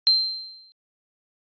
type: tone with exponential decay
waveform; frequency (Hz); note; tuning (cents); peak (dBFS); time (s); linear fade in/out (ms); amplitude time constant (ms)
sine; 4135; C8; -21; -12; 0.07-0.72; 0; 140
effects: resampled to 11025 Hz